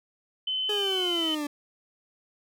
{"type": "tone", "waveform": "sine", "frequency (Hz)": 3048, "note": "G7", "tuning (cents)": -49, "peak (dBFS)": -26, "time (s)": [0.47, 1.35], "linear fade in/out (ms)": 5}
{"type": "linear sweep", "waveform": "40% pulse", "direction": "down", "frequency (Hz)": [422.2, 286.9], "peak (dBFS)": -28, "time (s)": [0.69, 1.47], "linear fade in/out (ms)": 5}
{"effects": []}